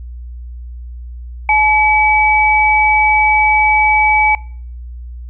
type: tone pair together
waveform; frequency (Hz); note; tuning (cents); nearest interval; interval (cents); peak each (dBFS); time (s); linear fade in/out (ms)
sine; 856 / 2285; A5 / D7; -48 / -48; octave + perfect fourth; 1700; -11; 1.49-4.35; 2
effects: noise-tail reverb RT60 0.5 s tail -23 dB re dry + added 60 Hz sine -26 dBFS peak until 5.29 s